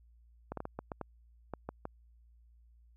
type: clicks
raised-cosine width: 1 ms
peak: -24 dBFS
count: 10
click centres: 0.52 / 0.573 / 0.604 / 0.654 / 0.79 / 0.918 / 1.013 / 1.537 / 1.69 / 1.854 s
effects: added 58 Hz sine -59 dBFS peak until 2.96 s